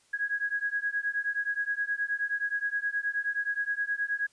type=beating tone pair; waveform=sine; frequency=1650 / 1659.5 Hz; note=G#6 / G#6; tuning=-12 / -2 cents; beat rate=9.5 Hz; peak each=-31 dBFS; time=0.13-4.27 s; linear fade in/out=10 ms; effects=white hiss -65 dBFS RMS until 4.32 s + resampled to 22050 Hz